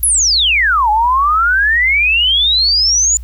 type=exponential two-way sweep; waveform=sine; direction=down then up; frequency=11540 to 830.6 to 7100 Hz; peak=-9 dBFS; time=0.03-3.17 s; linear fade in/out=0 ms; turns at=0.9 s; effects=added 60 Hz sine -25 dBFS peak until 3.23 s + white hiss -52 dBFS RMS until 3.23 s